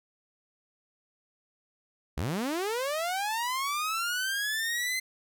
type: linear sweep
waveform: sawtooth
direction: up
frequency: 58.27 to 2071 Hz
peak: -25 dBFS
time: 2.17-5 s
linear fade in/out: 10 ms
effects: none